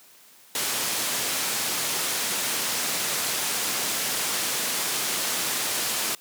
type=low-pass noise; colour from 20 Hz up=white; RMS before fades=-27 dBFS; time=0.55-6.15 s; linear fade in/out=2 ms; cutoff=11000 Hz; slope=12 dB/octave; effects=white hiss -53 dBFS RMS until 6.2 s + high-pass 150 Hz 12 dB/octave